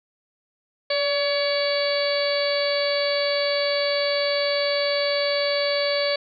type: harmonic tone with a mistuned harmonic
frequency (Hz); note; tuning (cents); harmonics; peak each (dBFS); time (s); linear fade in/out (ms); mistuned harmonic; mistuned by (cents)
565; C#5; +33; 1 / 2 / 3 / 4 / 5 / 6 / 7 / 8; -22 / -34 / -33 / -30 / -37 / -34 / -33 / -28; 0.9-6.16; 5; 1; +28
effects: none